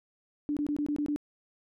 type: tone bursts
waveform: sine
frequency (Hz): 293.7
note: D4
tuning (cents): 0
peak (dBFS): -27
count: 7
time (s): 0.49-1.161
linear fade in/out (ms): 0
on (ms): 77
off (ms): 22
effects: none